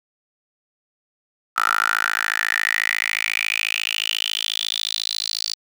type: tone with high-pass filter sweep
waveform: 10% pulse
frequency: 54.1 Hz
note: A1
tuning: 29 cents flat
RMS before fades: -23 dBFS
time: 1.56-5.55 s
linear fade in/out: 20 ms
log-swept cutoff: 1300 to 4600 Hz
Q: 6.9
effects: none